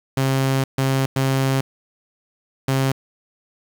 sawtooth tone bursts at uneven times, 134.1 Hz, C3, 43 cents sharp, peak -13 dBFS, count 4, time 0.17-0.64 / 0.78-1.06 / 1.16-1.61 / 2.68-2.92 s, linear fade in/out 5 ms, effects 7-bit

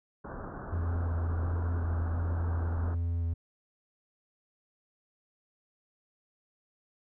pink low-pass noise, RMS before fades -41 dBFS, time 0.24-2.95 s, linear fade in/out 10 ms, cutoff 1600 Hz, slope 96 dB/octave
triangle tone with vibrato, 84.3 Hz, E2, 39 cents sharp, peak -26 dBFS, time 0.72-3.34 s, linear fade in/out 10 ms, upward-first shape square, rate 1.4 Hz, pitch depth 13 cents each way
effects none

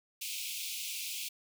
pink high-pass noise, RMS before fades -39 dBFS, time 0.21-1.29 s, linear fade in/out 10 ms, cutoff 2300 Hz, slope 96 dB/octave, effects none

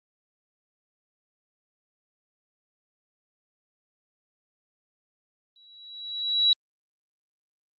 sine tone with exponential growth, 3903 Hz, B7, 21 cents flat, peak -15 dBFS, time 5.56-6.53 s, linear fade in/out 1 ms, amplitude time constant 210 ms, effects Opus 32 kbps

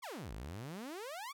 sawtooth exponential two-way sweep, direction down then up, 1197 to 48 to 1197 Hz, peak -39 dBFS, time 0.02-1.33 s, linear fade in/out 20 ms, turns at 0.33 s, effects none

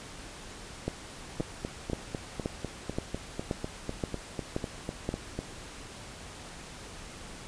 two click trains, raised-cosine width 2 ms, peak -16 / -19 dBFS, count 9 / 17, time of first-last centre 0.88-5.091 / 1.4-5.39 s, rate 1.9 / 4.01 Hz, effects pink hiss -45 dBFS RMS until 7.47 s + resampled to 22050 Hz

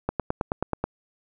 click train, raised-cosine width 1 ms, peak -10 dBFS, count 8, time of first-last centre 0.09-0.84 s, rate 9.33 Hz, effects none

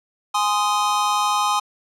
square chord, Ab major, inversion none, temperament just, 830.6 / 1038.3 / 1245.9 Hz, Ab5 / C6 / Eb6, 0 / -14 / +2 cents, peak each -23 dBFS, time 0.34-1.6 s, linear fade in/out 10 ms, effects low-pass 10000 Hz 12 dB/octave

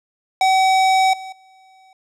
square tone with level steps, 760 Hz, F#5, 46 cents sharp, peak -13 / -31 / -48 dBFS, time 0.41-1.93 s, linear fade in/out 2 ms, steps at 1.13 / 1.32 s, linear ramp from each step 5 ms, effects low-pass 7000 Hz 12 dB/octave

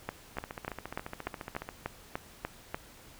two click trains, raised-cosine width 0.5 ms, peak -23 / -18 dBFS, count 20 / 10, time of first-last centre 0.37-1.689 / 0.09-2.745 s, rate 14.4 / 3.39 Hz, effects pink hiss -54 dBFS RMS until 3.19 s

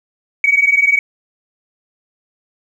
sine tone pair together, 2245 / 2265 Hz, C#7 / C#7, +21 / +37 cents, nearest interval unison, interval 16 cents, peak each -12 dBFS, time 0.44-0.99 s, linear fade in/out 2 ms, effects tanh soft clip ceiling -2 dBFS + 8-bit

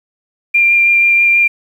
sine tone with vibrato, 2387 Hz, D7, 28 cents sharp, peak -7 dBFS, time 0.54-1.48 s, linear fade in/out 10 ms, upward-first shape sine, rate 6.2 Hz, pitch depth 9 cents each way, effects 7-bit

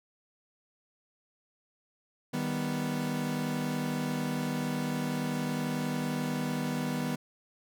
40% pulse chord, Eb augmented, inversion none, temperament equal, 155.56 / 196 / 246.9 Hz, Eb3 / G3 / B3, 0 / 0 / 0 cents, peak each -34 / -36 / -32 dBFS, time 2.33-7.16 s, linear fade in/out 10 ms, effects none

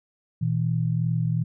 sine tone pair together, 119 / 161.61 Hz, A#2 / E3, +36 / -34 cents, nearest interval perfect fourth, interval 530 cents, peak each -24 / -24 dBFS, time 0.41-1.44 s, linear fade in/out 10 ms, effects none

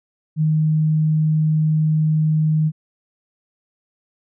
sine tone, 155.56 Hz, D#3, in tune, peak -14 dBFS, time 0.36-2.72 s, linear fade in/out 50 ms, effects none

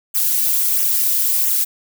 violet noise with flanger, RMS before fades -17 dBFS, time 0.14-1.65 s, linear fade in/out 20 ms, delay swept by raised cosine 0.21 to 5.71 ms, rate 1.5 Hz, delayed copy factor -1, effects none

